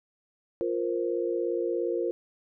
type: chord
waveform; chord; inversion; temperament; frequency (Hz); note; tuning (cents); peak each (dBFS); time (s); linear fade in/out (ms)
sine; F suspended fourth; none; equal; 349.2 / 466.2 / 523.3; F4 / Bb4 / C5; 0 / 0 / 0; -29 / -30 / -33; 0.61-2.11; 0
effects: none